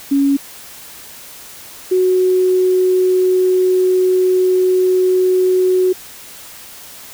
sine tone pair in turn, 278.4 / 369.2 Hz, C#4 / F#4, +8 / -4 cents, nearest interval perfect fourth, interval 488 cents, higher second, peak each -10 dBFS, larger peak neither, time 0.11-0.37 / 1.91-5.93 s, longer second, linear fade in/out 10 ms, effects white hiss -36 dBFS RMS until 7.13 s

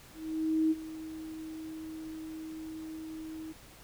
sine tone with ADSR envelope, 317.1 Hz, D#4, 33 cents sharp, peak -23 dBFS, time 0.13-3.53 s, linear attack 580 ms, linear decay 34 ms, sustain -16 dB, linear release 17 ms, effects pink hiss -54 dBFS RMS until 3.83 s

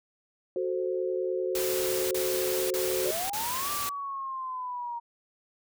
sine chord, F# diminished, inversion none, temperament equal, 370 / 440 / 523.3 Hz, F#4 / A4 / C5, 0 / 0 / 0 cents, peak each -29 / -35 / -32 dBFS, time 0.56-3.11 s, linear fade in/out 2 ms
white noise bursts, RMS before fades -33 dBFS, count 4, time 1.55-3.892 s, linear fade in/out 2 ms, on 560 ms, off 34 ms
sine linear two-way sweep, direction up then down, 554.4 to 1174.7 to 937 Hz, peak -32 dBFS, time 3.04-5 s, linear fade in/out 20 ms, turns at 3.71 s
effects none

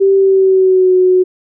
sine tone with pitch glide, 390 to 368.1 Hz, G4 to F#4, -9 to -9 cents, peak -6 dBFS, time 0-1.24 s, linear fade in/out 20 ms, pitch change -100 cents, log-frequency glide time 0.15-0.94 s, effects none

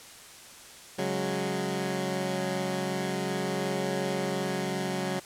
15% pulse chord, C# suspended fourth, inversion none, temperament equal, 138.59 / 185 / 207.7 Hz, C#3 / F#3 / G#3, 0 / 0 / 0 cents, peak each -29 / -24 / -29 dBFS, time 0.98-5.2 s, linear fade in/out 10 ms, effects white hiss -48 dBFS RMS until 5.25 s + low-pass 10000 Hz 12 dB/octave

